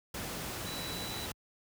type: tone in noise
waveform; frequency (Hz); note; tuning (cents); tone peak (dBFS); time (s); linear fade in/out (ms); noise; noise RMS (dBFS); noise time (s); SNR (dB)
sine; 3951; B7; 0; -42; 0.66-1.26; 5; pink; -39; 0.14-1.32; -6
effects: high-pass 60 Hz 12 dB/octave